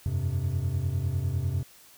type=chord; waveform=triangle; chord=F suspended second; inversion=none; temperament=equal with one note detuned; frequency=87.31 / 97.27 / 130.81 Hz; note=F2 / G2 / C3; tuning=0 / -13 / 0 cents; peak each=-28 dBFS; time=0.06-1.63 s; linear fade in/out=0 ms; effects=white hiss -54 dBFS RMS until 1.97 s